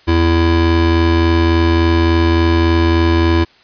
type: tone pair together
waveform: square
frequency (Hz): 83.5 / 334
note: E2 / E4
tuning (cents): +23 / +23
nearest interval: 2 octaves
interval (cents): 2400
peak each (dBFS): -13 / -14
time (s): 0.07-3.45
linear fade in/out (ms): 20
effects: white hiss -48 dBFS RMS until 3.63 s + resampled to 11025 Hz